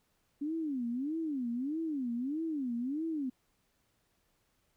sine tone with vibrato, 277.2 Hz, C#4, in tune, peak -32 dBFS, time 0.41-3.3 s, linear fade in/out 10 ms, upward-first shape sine, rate 1.6 Hz, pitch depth 290 cents each way, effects pink hiss -75 dBFS RMS until 4.76 s

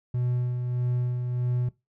triangle tone with tremolo, 123.47 Hz, B2, in tune, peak -21 dBFS, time 0.14-1.69 s, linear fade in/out 5 ms, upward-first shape sine, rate 1.6 Hz, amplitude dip 40%, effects noise-tail reverb RT60 0.2 s tail -19 dB re dry

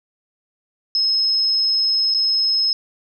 sine tone with dropouts, 5170 Hz, E8, 34 cents flat, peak -15 dBFS, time 0.95-2.73 s, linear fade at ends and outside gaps 1 ms, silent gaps 2.14-2.146 s, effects none

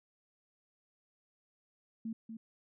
sine tone with echo, 224.6 Hz, A3, 36 cents sharp, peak -36 dBFS, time 2.05-2.13 s, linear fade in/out 5 ms, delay 240 ms, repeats 1, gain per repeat -6 dB, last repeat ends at 2.37 s, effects none

